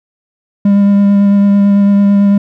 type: tone with vibrato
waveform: triangle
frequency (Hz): 200.9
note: G3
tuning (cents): +43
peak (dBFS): -3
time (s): 0.65-2.38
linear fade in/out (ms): 5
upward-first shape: sine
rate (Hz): 9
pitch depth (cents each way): 12
effects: none